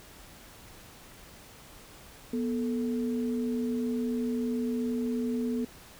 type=tone pair together; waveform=sine; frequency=243.1 / 440 Hz; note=B3 / A4; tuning=-27 / 0 cents; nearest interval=minor seventh; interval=1027 cents; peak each=-28 / -35 dBFS; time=2.33-5.65 s; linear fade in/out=5 ms; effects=pink hiss -51 dBFS RMS until 5.99 s